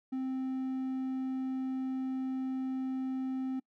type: tone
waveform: triangle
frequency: 261.6 Hz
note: C4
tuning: in tune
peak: -30 dBFS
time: 0.12-3.6 s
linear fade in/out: 10 ms
effects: noise-tail reverb RT60 0.1 s tail -26 dB re dry